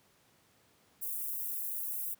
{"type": "high-pass noise", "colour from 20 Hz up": "white", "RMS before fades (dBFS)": -37, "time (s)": [1.01, 2.15], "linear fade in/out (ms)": 20, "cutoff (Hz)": 11000, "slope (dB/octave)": 24, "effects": ["pink hiss -67 dBFS RMS until 2.19 s", "high-pass 100 Hz 12 dB/octave"]}